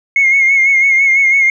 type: tone with vibrato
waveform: sine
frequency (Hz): 2162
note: C#7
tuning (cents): -44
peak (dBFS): -6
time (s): 0.16-1.5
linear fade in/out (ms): 2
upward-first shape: sine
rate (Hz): 6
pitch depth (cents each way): 45
effects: tanh soft clip ceiling -3 dBFS